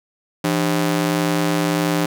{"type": "ring-modulated tone", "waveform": "sawtooth", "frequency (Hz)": 233.3, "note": "A#3", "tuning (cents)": 2, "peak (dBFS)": -10, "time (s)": [0.44, 2.06], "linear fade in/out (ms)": 5, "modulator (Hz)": 65.9, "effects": []}